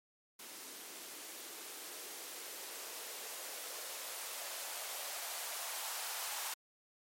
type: noise with band-pass filter sweep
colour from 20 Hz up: violet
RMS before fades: -45 dBFS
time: 0.39-6.54 s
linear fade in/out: 5 ms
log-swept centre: 280 to 840 Hz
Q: 2
effects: MP3 64 kbps